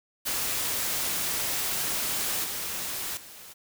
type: noise with level steps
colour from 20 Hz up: white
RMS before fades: -29 / -33 / -46 dBFS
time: 0.25-3.54 s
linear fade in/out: 20 ms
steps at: 2.44 / 3.17 s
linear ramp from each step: 2 ms
effects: none